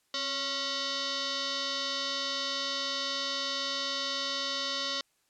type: tone with frequency modulation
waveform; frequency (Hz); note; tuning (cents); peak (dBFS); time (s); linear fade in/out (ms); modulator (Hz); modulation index
sine; 268.4; C4; +44; -30; 0.14-5.01; 2; 827; 6
effects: white hiss -72 dBFS RMS until 5.29 s + low-pass 11000 Hz 12 dB/octave